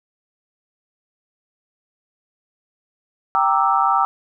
sine chord, E half-diminished seventh, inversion first, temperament equal, 784 / 932.3 / 1174.7 / 1318.5 Hz, G5 / Bb5 / D6 / E6, 0 / 0 / 0 / 0 cents, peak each -19 / -21 / -20 / -19 dBFS, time 3.35-4.05 s, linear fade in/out 0 ms, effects none

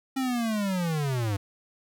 square linear sweep, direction down, 269.5 to 95.9 Hz, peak -26 dBFS, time 0.16-1.37 s, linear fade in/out 10 ms, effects none

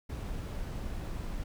brown noise, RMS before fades -37 dBFS, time 0.09-1.44 s, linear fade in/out 10 ms, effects none

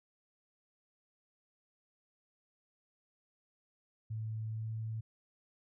sine tone with pitch glide, 110 to 111.02 Hz, A2 to A2, 0 to +16 cents, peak -36 dBFS, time 4.1-5.01 s, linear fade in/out 10 ms, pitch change +16 cents, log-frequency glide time 4.49-4.71 s, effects none

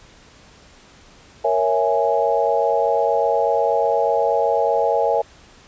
sine chord, A# half-diminished seventh, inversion none, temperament equal, 466.2 / 554.4 / 659.3 / 830.6 Hz, A#4 / C#5 / E5 / G#5, 0 / 0 / 0 / 0 cents, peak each -21 dBFS, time 1.44-5.22 s, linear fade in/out 10 ms, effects pink hiss -48 dBFS RMS until 5.67 s + resampled to 16000 Hz

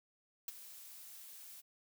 blue noise with ADSR envelope, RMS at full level -39 dBFS, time 0.48-1.62 s, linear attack 3 ms, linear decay 20 ms, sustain -14 dB, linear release 27 ms, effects none

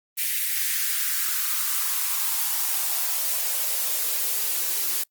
blue noise with high-pass filter sweep, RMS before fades -25 dBFS, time 0.17-5.04 s, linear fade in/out 20 ms, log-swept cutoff 2200 to 310 Hz, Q 2.7, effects noise-tail reverb RT60 0.1 s tail -23 dB re dry + Opus 24 kbps

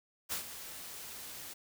white noise with ADSR envelope, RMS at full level -35 dBFS, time 0.29-1.54 s, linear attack 31 ms, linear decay 110 ms, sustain -11 dB, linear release 14 ms, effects none

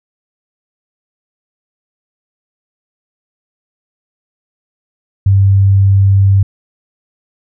sine tone, 98 Hz, G2, in tune, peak -5 dBFS, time 5.26-6.43 s, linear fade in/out 5 ms, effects none

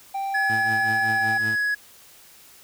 triangle tone, 784 Hz, G5, in tune, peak -23 dBFS, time 0.14-1.38 s, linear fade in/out 10 ms
triangle tone with pitch glide, 1698 to 1675.6 Hz, G#6 to G#6, +38 to +15 cents, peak -19 dBFS, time 0.34-1.75 s, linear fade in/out 10 ms, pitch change -23 cents, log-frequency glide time 1.03-1.59 s
20% pulse tone with tremolo, 110 Hz, A2, in tune, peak -24 dBFS, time 0.49-1.56 s, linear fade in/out 10 ms, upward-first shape triangle, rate 5.3 Hz, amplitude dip 85%
effects white hiss -50 dBFS RMS until 2.63 s

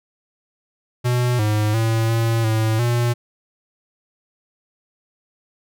square tone with pitch steps, 123.1 / 106.2 / 112.9 / 114.4 / 110.4 / 119.8 Hz, B2 / G#2 / A2 / A#2 / A2 / A#2, -5 / +39 / +45 / -32 / +6 / +48 cents, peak -17 dBFS, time 1.04-3.14 s, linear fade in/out 20 ms, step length 350 ms, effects none

